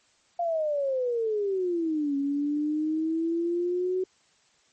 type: exponential two-way sweep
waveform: sine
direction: down then up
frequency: 701 to 277.2 to 374.5 Hz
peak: -24 dBFS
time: 0.39-4.04 s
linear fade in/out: 5 ms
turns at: 2.16 s
effects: white hiss -64 dBFS RMS until 4.72 s + MP3 32 kbps